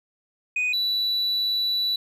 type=tone pair in turn; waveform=sine; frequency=2489 / 3951 Hz; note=D#7 / B7; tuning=0 / 0 cents; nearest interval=minor sixth; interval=800 cents; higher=second; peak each=-19 dBFS; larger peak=neither; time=0.56-0.73 / 0.73-1.96 s; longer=second; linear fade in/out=5 ms; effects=tanh soft clip ceiling -20 dBFS + 10-bit